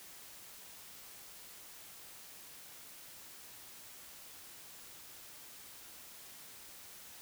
silence, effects white hiss -53 dBFS RMS until 7.21 s

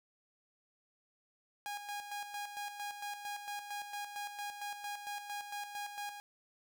sawtooth tone with tremolo, 820 Hz, G#5, 22 cents flat, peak -35 dBFS, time 1.66-6.2 s, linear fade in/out 0 ms, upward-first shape square, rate 4.4 Hz, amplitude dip 55%, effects none

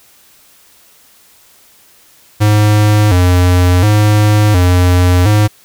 square tone with vibrato, 97.2 Hz, G2, 14 cents flat, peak -7 dBFS, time 2.4-5.48 s, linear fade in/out 20 ms, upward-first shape square, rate 0.7 Hz, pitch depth 140 cents each way, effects white hiss -46 dBFS RMS until 5.64 s

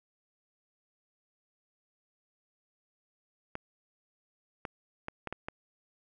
clicks, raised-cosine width 0.5 ms, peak -21 dBFS, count 6, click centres 3.554 / 4.652 / 5.084 / 5.273 / 5.326 / 5.485 s, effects none

